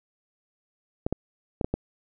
clicks, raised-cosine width 2 ms, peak -12 dBFS, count 5, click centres 1.065 / 1.126 / 1.612 / 1.645 / 1.74 s, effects none

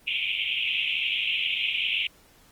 pink band-pass noise, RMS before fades -27 dBFS, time 0.07-2.07 s, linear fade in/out 5 ms, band 2300 to 3300 Hz, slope 96 dB/octave, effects pink hiss -57 dBFS RMS until 2.51 s + Opus 24 kbps

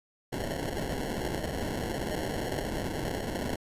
white noise with sample-and-hold, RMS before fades -33 dBFS, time 0.32-3.56 s, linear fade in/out 10 ms, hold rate 1225 Hz, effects resampled to 32000 Hz

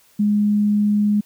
sine tone, 207.7 Hz, G#3, in tune, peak -14 dBFS, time 0.19-1.21 s, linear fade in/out 10 ms, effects white hiss -55 dBFS RMS until 1.25 s

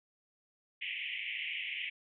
pink band-pass noise, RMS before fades -39 dBFS, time 0.81-1.9 s, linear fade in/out 10 ms, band 2000 to 3100 Hz, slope 96 dB/octave, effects none

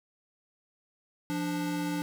square tone pair together, 173.08 / 293.7 Hz, F3 / D4, -15 / 0 cents, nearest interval major sixth, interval 915 cents, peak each -35 / -32 dBFS, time 1.3-2.02 s, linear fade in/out 0 ms, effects none

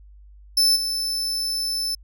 40% pulse tone with level steps, 5274 Hz, E8, in tune, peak -14 / -22 dBFS, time 0.57-1.95 s, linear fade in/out 5 ms, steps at 0.75 s, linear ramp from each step 20 ms, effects added 50 Hz sine -44 dBFS peak until 2.03 s

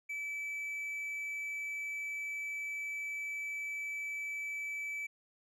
triangle tone, 2306 Hz, D7, 32 cents flat, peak -35 dBFS, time 0.09-5.07 s, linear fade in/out 10 ms, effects none

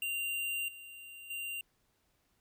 square tone with level steps, 2778 Hz, F7, 10 cents flat, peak -34 / -48 / -38 dBFS, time 0.02-1.61 s, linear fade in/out 2 ms, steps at 0.68 / 1.3 s, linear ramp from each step 5 ms, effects pink hiss -75 dBFS RMS until 2.4 s

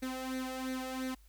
sawtooth tone with flanger, 259.2 Hz, C4, 16 cents flat, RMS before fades -38 dBFS, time 0.02-1.15 s, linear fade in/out 10 ms, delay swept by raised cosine 0.48 to 1.58 ms, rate 2.9 Hz, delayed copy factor +0.7, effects added 50 Hz sine -57 dBFS peak until 1.28 s + white hiss -69 dBFS RMS until 1.28 s

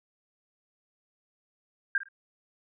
sine tone with echo, 1600 Hz, G6, 35 cents sharp, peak -22 dBFS, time 1.95-1.98 s, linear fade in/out 2 ms, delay 53 ms, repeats 2, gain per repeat -14 dB, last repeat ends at 2.086 s, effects none

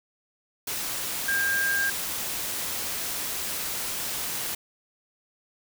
sine tone in noise, 1603 Hz, G6, 38 cents sharp, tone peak -23 dBFS, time 1.28-1.9 s, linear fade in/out 5 ms, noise white, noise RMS -31 dBFS, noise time 0.67-4.55 s, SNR +5 dB, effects none

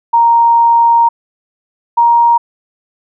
sine tone pair in turn, 932.3 / 939.3 Hz, A#5 / A#5, 0 / +13 cents, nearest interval unison, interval 13 cents, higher second, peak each -5 dBFS, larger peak neither, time 0.13-1.09 / 1.97-2.38 s, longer first, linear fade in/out 10 ms, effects none

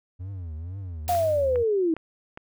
triangle tone with vibrato, 87.31 Hz, F2, in tune, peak -30 dBFS, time 0.19-1.64 s, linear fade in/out 20 ms, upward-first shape triangle, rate 2.1 Hz, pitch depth 250 cents each way
white noise with exponential decay, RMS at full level -33 dBFS, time 1.08-1.64 s, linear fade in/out 0 ms, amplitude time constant 120 ms
sine linear sweep, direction down, 719 to 311.1 Hz, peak -20 dBFS, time 1.09-1.94 s, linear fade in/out 2 ms
click train, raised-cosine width 0.5 ms, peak -23 dBFS, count 4, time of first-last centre 1.15-2.374 s, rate 2.45 Hz
effects none

